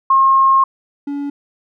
sine / triangle tone pair in turn, 1074 / 284.5 Hz, C6 / C#4, +45 / +45 cents, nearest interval octave + major seventh, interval 2300 cents, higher first, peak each -8 / -18 dBFS, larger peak first, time 0.1-0.64 / 1.07-1.3 s, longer first, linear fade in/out 5 ms, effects none

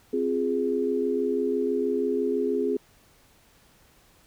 sine chord, F minor, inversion second, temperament equal, 261.6 / 349.2 / 415.3 Hz, C4 / F4 / Ab4, 0 / 0 / 0 cents, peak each -28 / -30 / -25 dBFS, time 0.13-2.77 s, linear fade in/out 5 ms, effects pink hiss -59 dBFS RMS until 4.26 s

